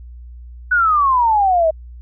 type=exponential sweep; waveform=sine; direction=down; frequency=1500 to 622.3 Hz; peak=-11 dBFS; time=0.71-1.71 s; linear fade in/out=10 ms; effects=added 60 Hz sine -33 dBFS peak until 2.01 s